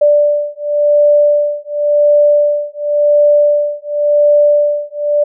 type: beating tone pair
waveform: sine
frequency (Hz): 587.3 / 588.22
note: D5 / D5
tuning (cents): 0 / +3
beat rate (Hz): 0.92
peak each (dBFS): -11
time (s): 0.01-5.24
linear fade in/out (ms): 10
effects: none

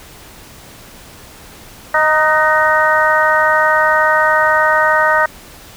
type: harmonic tone with a mistuned harmonic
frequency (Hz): 311.1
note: D#4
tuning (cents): 0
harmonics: 2 / 3 / 4 / 5 / 6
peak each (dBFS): -16 / -16 / -16 / -16 / -16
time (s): 1.94-5.26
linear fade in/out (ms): 5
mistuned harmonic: 5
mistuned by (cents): -43
effects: pink hiss -38 dBFS RMS until 5.76 s

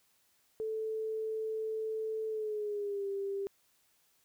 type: tone with pitch glide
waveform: sine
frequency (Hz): 439 to 395.6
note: A4 to G4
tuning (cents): -4 to +16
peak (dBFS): -33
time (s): 0.6-3.47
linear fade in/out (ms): 0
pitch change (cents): -180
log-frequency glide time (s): 2.28-3.07
effects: white hiss -71 dBFS RMS until 4.24 s

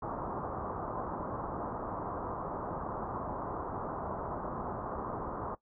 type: low-pass noise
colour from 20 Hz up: white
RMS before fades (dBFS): -38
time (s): 0.02-5.55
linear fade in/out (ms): 5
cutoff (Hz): 1200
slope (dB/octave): 48
effects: noise-tail reverb RT60 0.1 s tail -17 dB re dry

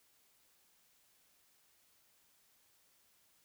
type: silence
effects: white hiss -71 dBFS RMS until 3.44 s

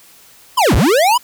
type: linear two-way sweep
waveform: square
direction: down then up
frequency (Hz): 1079 to 39.42 to 1024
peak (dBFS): -10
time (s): 0.57-1.18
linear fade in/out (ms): 10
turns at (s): 0.75
effects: white hiss -45 dBFS RMS until 1.23 s

